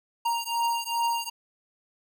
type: beating tone pair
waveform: square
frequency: 932.3 / 934.8 Hz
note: A#5 / A#5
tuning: 0 / +5 cents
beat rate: 2.5 Hz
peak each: -29 dBFS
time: 0.25-1.3 s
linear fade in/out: 10 ms
effects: none